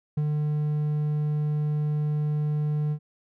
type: tone with ADSR envelope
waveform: triangle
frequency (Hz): 150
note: D3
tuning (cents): +37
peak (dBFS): -19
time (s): 0.17-2.99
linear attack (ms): 7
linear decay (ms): 41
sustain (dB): -2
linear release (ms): 73
effects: none